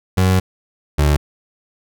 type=tone pair in turn; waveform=30% pulse; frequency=93.3 / 73.6 Hz; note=F#2 / D2; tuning=+15 / +4 cents; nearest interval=major third; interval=411 cents; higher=first; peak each=-9 dBFS; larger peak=neither; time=0.17-0.4 / 0.98-1.17 s; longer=first; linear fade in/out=10 ms; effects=none